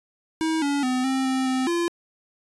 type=tone with pitch steps; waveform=square; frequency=320 / 283.9 / 254.4 / 264.5 / 262 / 259.4 / 343 Hz; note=D#4 / C#4 / C4 / C4 / C4 / C4 / F4; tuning=+49 / +41 / -48 / +19 / +2 / -15 / -31 cents; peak=-22 dBFS; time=0.41-1.88 s; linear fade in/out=0 ms; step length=210 ms; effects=resampled to 24000 Hz